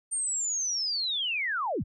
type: linear sweep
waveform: sine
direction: down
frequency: 8870 to 30.03 Hz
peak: -27 dBFS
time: 0.11-1.84 s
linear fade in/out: 20 ms
effects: none